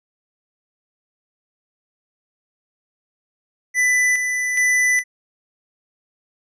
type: tone with tremolo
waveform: square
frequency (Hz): 1993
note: B6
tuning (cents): +15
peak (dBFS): -15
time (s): 3.74-5.04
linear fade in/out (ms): 50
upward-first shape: square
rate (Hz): 1.2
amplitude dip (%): 45
effects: resampled to 22050 Hz